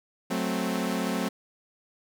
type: chord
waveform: sawtooth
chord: F# diminished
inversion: none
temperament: equal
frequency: 185 / 220 / 261.6 Hz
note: F#3 / A3 / C4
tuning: 0 / 0 / 0 cents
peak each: -27 dBFS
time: 0.3-1.29 s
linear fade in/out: 10 ms
effects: none